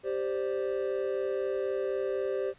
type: chord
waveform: triangle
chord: G suspended fourth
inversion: none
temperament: equal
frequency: 392 / 523.3 / 587.3 Hz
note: G4 / C5 / D5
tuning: 0 / 0 / 0 cents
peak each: -29 / -31 / -35 dBFS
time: 0.03-2.54 s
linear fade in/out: 50 ms
effects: pink hiss -60 dBFS RMS until 2.58 s + resampled to 8000 Hz